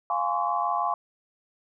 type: chord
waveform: sine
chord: Db major seventh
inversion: first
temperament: equal with one note detuned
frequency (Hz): 698.5 / 830.6 / 1046.5 / 1132.7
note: F5 / Ab5 / C6 / Db6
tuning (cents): 0 / 0 / 0 / +37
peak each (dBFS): -29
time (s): 0.1-0.94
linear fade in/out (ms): 2
effects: none